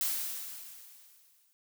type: noise with exponential decay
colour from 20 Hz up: blue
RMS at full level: -30 dBFS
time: 0.01-1.53 s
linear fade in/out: 0 ms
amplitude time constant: 330 ms
effects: none